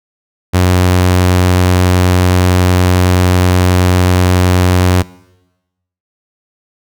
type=tone; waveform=sawtooth; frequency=90.8 Hz; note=F#2; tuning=32 cents flat; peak=-3 dBFS; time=0.53-5.03 s; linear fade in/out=20 ms; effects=noise-tail reverb RT60 1.0 s tail -21 dB re dry